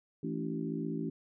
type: harmonic tone with a mistuned harmonic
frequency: 55 Hz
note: A1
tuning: in tune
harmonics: 3 / 4 / 5 / 6 / 7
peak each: -38 / -39 / -38 / -42 / -42 dBFS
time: 0.23-1.1 s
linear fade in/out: 5 ms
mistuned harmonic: 5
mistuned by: +49 cents
effects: none